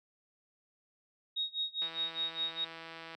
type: tone with tremolo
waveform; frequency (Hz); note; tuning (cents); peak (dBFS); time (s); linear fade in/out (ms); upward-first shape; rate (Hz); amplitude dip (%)
sine; 3760; A#7; +14; -30; 1.36-2.65; 10; sine; 4.9; 95
type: click train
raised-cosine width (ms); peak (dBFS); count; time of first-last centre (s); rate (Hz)
0.3; -30; 219; 1.82-3.149; 164
effects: high-pass 200 Hz 12 dB/octave